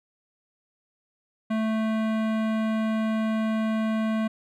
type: tone with hard clipping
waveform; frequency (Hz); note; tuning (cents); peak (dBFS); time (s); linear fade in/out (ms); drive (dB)
sine; 220; A3; 0; -25; 1.5-4.28; 10; 18
effects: none